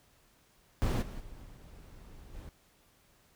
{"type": "noise with level steps", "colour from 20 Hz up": "brown", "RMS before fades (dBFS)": [-28, -41, -49, -51, -46], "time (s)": [0.82, 2.49], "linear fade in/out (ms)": 0, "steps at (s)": [1.01, 1.19, 1.43, 2.33], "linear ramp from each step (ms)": 20, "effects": ["pink hiss -66 dBFS RMS until 3.35 s"]}